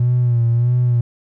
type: tone with vibrato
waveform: triangle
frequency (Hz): 120.2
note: B2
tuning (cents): -46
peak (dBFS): -9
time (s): 0-1.01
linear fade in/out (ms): 5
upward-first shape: sine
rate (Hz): 1.6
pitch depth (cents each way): 51
effects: tanh soft clip ceiling -9 dBFS